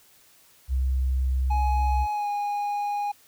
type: tone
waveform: sine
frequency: 65 Hz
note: C2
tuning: 11 cents flat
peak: -21 dBFS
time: 0.68-2.07 s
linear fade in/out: 50 ms
type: tone with pitch glide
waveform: triangle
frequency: 839 to 821.3 Hz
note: G#5 to G#5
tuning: +17 to -20 cents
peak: -23 dBFS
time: 1.5-3.12 s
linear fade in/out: 10 ms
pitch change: -37 cents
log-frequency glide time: 2.12-2.28 s
effects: white hiss -57 dBFS RMS until 3.27 s